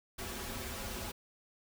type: noise with comb filter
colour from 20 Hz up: pink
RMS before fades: -41 dBFS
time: 0.18-1.12 s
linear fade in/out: 10 ms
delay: 6.6 ms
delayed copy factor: -0.85
effects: none